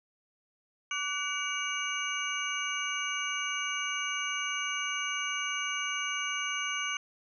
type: tone cluster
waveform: sine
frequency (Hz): 1154 / 1489 / 2284 / 2858 / 6200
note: D6 / F#6 / D7 / F7 / G8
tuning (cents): -31 / +11 / -49 / +39 / -20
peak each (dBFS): -38 / -39 / -35 / -36 / -39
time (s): 0.91-6.97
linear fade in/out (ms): 2
effects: none

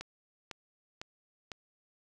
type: click train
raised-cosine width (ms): 0.2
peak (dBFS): -23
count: 4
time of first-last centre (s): 0.01-1.518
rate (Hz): 1.99
effects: none

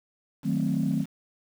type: chord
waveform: sine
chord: D# diminished seventh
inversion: none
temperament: equal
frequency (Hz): 155.56 / 185 / 220 / 261.6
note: D#3 / F#3 / A3 / C4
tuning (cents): 0 / 0 / 0 / 0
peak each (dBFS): -28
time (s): 0.43-1.06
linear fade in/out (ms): 50
effects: tanh soft clip ceiling -16 dBFS + 8-bit

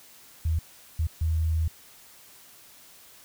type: tone bursts at uneven times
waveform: sine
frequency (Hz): 80.3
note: E2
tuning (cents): -45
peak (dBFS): -22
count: 3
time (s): 0.45-0.59 / 0.99-1.07 / 1.21-1.68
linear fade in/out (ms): 5
effects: white hiss -52 dBFS RMS until 3.24 s

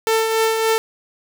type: tone with tremolo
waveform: sawtooth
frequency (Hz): 446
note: A4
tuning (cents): +23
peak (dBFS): -10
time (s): 0.07-0.78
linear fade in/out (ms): 0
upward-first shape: triangle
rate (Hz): 3.5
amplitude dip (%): 45
effects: 7-bit

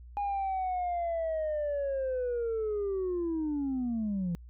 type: linear sweep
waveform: sine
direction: down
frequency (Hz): 820 to 167.2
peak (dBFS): -27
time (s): 0.17-4.35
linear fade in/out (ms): 0
effects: tanh soft clip ceiling -27 dBFS + added 60 Hz sine -46 dBFS peak until 4.49 s

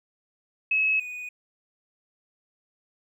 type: tone pair in turn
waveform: sine / triangle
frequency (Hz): 2575 / 2478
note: E7 / D#7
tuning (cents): -41 / -8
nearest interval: minor second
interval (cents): 67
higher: first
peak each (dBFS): -20 / -32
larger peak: first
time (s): 0.71-1 / 1-1.29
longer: neither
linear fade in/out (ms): 5
effects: none

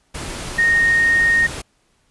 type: tone in noise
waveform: sine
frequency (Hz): 1854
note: A#6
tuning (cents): -10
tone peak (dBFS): -12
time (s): 0.58-1.47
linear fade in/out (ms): 10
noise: pink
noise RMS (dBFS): -29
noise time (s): 0.14-1.62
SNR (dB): +14
effects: pink hiss -62 dBFS RMS until 2.1 s + resampled to 24000 Hz

